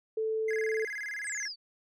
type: tone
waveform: sine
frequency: 440 Hz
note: A4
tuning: in tune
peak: -28 dBFS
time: 0.17-0.85 s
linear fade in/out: 5 ms
type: tone with vibrato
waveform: triangle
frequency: 1864.7 Hz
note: A#6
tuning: in tune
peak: -33 dBFS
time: 0.48-1.48 s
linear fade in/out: 5 ms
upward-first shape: square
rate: 19 Hz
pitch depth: 190 cents each way
type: exponential sweep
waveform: sine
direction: down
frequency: 8990 to 4435 Hz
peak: -36 dBFS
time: 1.23-1.56 s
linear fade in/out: 50 ms
effects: none